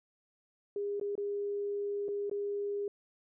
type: tone with dropouts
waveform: sine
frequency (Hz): 406.3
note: G#4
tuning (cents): -38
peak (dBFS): -32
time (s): 0.76-2.88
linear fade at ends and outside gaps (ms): 2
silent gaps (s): 0.998-1.012 / 1.154-1.178 / 2.083-2.087 / 2.297-2.313
effects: none